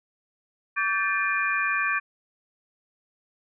sine tone cluster, 1148 / 1566 / 1754 / 2412 Hz, D6 / G6 / A6 / D7, -40 / -2 / -6 / +46 cents, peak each -28 dBFS, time 0.76-2 s, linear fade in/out 20 ms, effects none

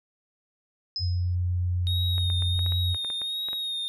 sine tone with exponential decay, 5100 Hz, D#8, 42 cents sharp, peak -26 dBFS, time 0.96-1.35 s, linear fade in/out 1 ms, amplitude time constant 84 ms
sine tone, 89.2 Hz, F2, 37 cents sharp, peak -23 dBFS, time 0.99-2.97 s, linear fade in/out 50 ms
triangle tone with vibrato, 3729 Hz, A#7, in tune, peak -27 dBFS, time 1.87-3.88 s, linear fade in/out 0 ms, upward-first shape sine, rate 1.4 Hz, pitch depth 35 cents each way
clicks, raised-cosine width 0.5 ms, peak -26 dBFS, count 12, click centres 2.181 / 2.301 / 2.423 / 2.592 / 2.663 / 2.722 / 2.946 / 3.047 / 3.102 / 3.217 / 3.486 / 3.531 s
effects none

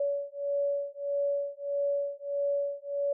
sine beating tone pair, 566 / 567.6 Hz, C#5 / C#5, +36 / +41 cents, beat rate 1.6 Hz, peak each -31 dBFS, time 0-3.13 s, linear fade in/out 5 ms, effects none

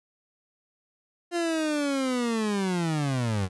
30% pulse linear sweep, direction down, 350 to 89.8 Hz, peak -22 dBFS, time 1.31-3.49 s, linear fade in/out 50 ms, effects resampled to 24000 Hz

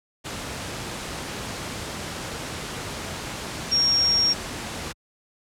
sine tone in noise, 5570 Hz, F8, 5 cents flat, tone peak -17 dBFS, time 3.71-4.34 s, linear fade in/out 20 ms, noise pink, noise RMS -32 dBFS, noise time 0.24-4.93 s, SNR +12 dB, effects high-pass 60 Hz 12 dB/octave + low-pass 9000 Hz 12 dB/octave

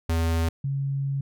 square / sine tone pair in turn, 82.41 / 138.08 Hz, E2 / C#3, 0 / -6 cents, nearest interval major sixth, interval 894 cents, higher second, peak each -22 / -24 dBFS, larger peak first, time 0.09-0.49 / 0.64-1.21 s, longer second, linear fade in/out 5 ms, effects none

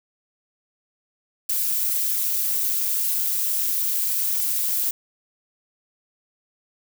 violet noise with amplitude modulation, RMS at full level -20 dBFS, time 1.49-4.91 s, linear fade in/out 5 ms, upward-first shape sine, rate 206 Hz, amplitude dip 70%, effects none

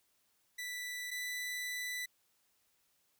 sawtooth tone pair in turn, 1975.5 / 1984.1 Hz, B6 / B6, 0 / +7 cents, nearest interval unison, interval 7 cents, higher second, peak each -36 / -34 dBFS, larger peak second, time 0.58-1.11 / 1.11-2.06 s, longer second, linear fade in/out 10 ms, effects white hiss -75 dBFS RMS until 3.19 s

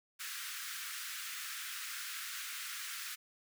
pink high-pass noise, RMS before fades -43 dBFS, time 0.19-3.16 s, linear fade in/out 20 ms, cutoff 1300 Hz, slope 48 dB/octave, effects none

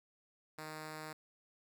5% pulse tone, 155.4 Hz, D#3, 2 cents flat, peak -33 dBFS, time 0.58-1.13 s, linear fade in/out 5 ms, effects none

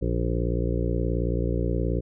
harmonic tone, 58.7 Hz, A#1, 13 cents sharp, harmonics 1 / 2 / 3 / 5 / 6 / 7 / 8 / 9, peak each -26 / -29 / -31 / -33 / -34 / -34 / -35 / -36 dBFS, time 0.01-2.01 s, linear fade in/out 20 ms, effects none

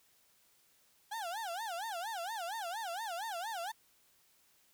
35% pulse tone with vibrato, 785 Hz, G5, 2 cents sharp, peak -36 dBFS, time 1.11-3.72 s, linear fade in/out 10 ms, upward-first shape sine, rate 4.3 Hz, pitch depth 270 cents each way, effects white hiss -69 dBFS RMS until 4.73 s

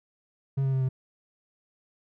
triangle tone with pitch steps, 136.2 / 134.17 / 132.17 / 130.2 Hz, C#3 / C3 / C3 / C3, -30 / +44 / +18 / -8 cents, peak -21 dBFS, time 0.57-0.89 s, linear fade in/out 10 ms, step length 80 ms, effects none

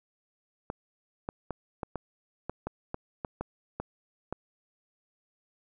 clicks, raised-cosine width 1 ms, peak -19 dBFS, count 12, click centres 0.701 / 1.289 / 1.507 / 1.832 / 1.957 / 2.496 / 2.67 / 2.944 / 3.248 / 3.41 / 3.8 / 4.326 s, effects none

